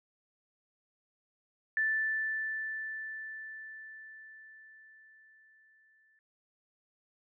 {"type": "tone with exponential decay", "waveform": "sine", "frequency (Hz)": 1760, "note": "A6", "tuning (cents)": 0, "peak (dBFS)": -26, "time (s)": [1.77, 6.19], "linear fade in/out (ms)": 1, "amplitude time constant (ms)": 960, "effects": []}